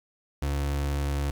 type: tone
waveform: 35% pulse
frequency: 70.9 Hz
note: C#2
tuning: 40 cents sharp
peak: -24 dBFS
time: 0.42-1.31 s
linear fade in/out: 5 ms
effects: 9-bit